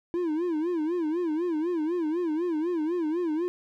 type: tone with vibrato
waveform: triangle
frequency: 329.6 Hz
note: E4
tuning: in tune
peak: -23 dBFS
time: 0.14-3.48 s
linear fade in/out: 0 ms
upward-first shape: sine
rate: 4 Hz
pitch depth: 150 cents each way
effects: none